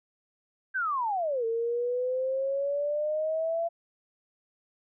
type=exponential two-way sweep; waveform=sine; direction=down then up; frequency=1608 to 451.1 to 679 Hz; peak=-26 dBFS; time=0.74-3.69 s; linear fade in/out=20 ms; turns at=1.45 s; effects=none